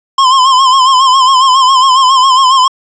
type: tone with vibrato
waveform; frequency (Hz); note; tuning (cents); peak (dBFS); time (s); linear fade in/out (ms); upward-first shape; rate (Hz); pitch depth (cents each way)
square; 1046.5; C6; 0; -5; 0.18-2.68; 5; sine; 7.3; 72
effects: resampled to 16000 Hz + 7-bit